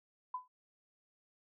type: tone with exponential decay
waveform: sine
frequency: 1005 Hz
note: B5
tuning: 30 cents sharp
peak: -33 dBFS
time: 0.34-0.48 s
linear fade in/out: 5 ms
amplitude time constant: 30 ms
effects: none